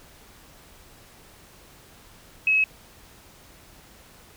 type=tone; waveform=sine; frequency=2569 Hz; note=E7; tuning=45 cents flat; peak=-17 dBFS; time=2.47-2.64 s; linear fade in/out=2 ms; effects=pink hiss -51 dBFS RMS until 4.36 s